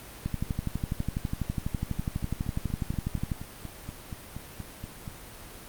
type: two click trains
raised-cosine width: 5 ms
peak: -16 / -24 dBFS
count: 38 / 14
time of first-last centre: 0.26-3.318 / 1.99-5.078 s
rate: 12.1 / 4.21 Hz
effects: pink hiss -45 dBFS RMS until 5.68 s + Opus 32 kbps